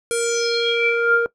square tone with low-pass filter sweep, 467.8 Hz, A#4, 6 cents sharp, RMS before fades -19 dBFS, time 0.11-1.26 s, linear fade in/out 0 ms, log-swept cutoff 10000 to 1100 Hz, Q 6.7, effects noise-tail reverb RT60 0.1 s tail -19 dB re dry

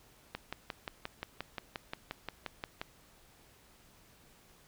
click train, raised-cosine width 0.3 ms, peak -21 dBFS, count 15, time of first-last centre 0.35-2.815 s, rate 5.68 Hz, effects pink hiss -62 dBFS RMS until 4.67 s

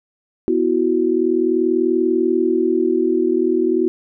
sine chord, B suspended fourth, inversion none, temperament equal, 246.9 / 329.6 / 370 Hz, B3 / E4 / F#4, 0 / 0 / 0 cents, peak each -22 / -18 / -17 dBFS, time 0.48-3.88 s, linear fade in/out 0 ms, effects none

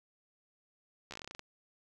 slowing click train, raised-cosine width 0.2 ms, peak -27 dBFS, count 12, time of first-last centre 1.11-1.394 s, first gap 13 ms, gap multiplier 1.13, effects none

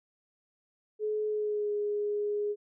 sine tone with pitch glide, 426.4 to 414.7 Hz, G#4 to G#4, +46 to -3 cents, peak -28 dBFS, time 0.99-2.56 s, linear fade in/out 50 ms, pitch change -49 cents, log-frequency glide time 1.27-1.72 s, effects none

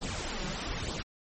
pink noise with flanger, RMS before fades -35 dBFS, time 0.01-1.03 s, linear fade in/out 20 ms, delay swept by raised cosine 0.21 to 5.61 ms, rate 1.1 Hz, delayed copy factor +0.7, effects MP3 32 kbps

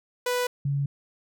sawtooth / sine tone pair in turn, 493.9 / 140.69 Hz, B4 / C#3, 0 / +26 cents, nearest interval octave + minor seventh, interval 2174 cents, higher first, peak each -20 / -23 dBFS, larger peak first, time 0.26-0.47 / 0.65-0.86 s, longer neither, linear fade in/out 5 ms, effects none

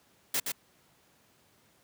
white noise with echo, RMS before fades -29 dBFS, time 0.34-0.4 s, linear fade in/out 5 ms, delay 120 ms, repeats 1, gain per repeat -4 dB, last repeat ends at 0.52 s, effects pink hiss -65 dBFS RMS until 1.83 s + high-pass 100 Hz 12 dB/octave

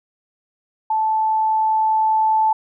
sine tone with level ramp, 875 Hz, A5, 10 cents flat, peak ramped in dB -16 to -13 dBFS, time 0.9-2.53 s, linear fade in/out 5 ms, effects none

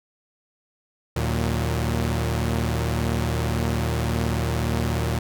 sawtooth tone cluster, 76.8 / 116.1 / 183.4 Hz, D#2 / A#2 / F#3, -22 / -7 / -15 cents, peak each -21 / -21 / -28 dBFS, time 1.16-5.19 s, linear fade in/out 5 ms, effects none

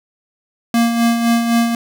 square tone with tremolo, 233.1 Hz, A#3, in tune, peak -11 dBFS, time 0.74-1.75 s, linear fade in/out 2 ms, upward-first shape sine, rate 3.9 Hz, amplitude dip 50%, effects none

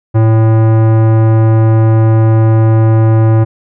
sine tone with tanh clipping, 111.3 Hz, A2, 20 cents sharp, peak -7 dBFS, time 0.14-3.45 s, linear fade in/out 20 ms, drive 18 dB, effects none

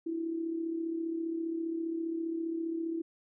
sine tone with amplitude modulation, 329.6 Hz, E4, in tune, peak -29 dBFS, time 0.06-3.02 s, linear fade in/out 10 ms, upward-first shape sine, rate 35 Hz, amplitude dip 55%, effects none

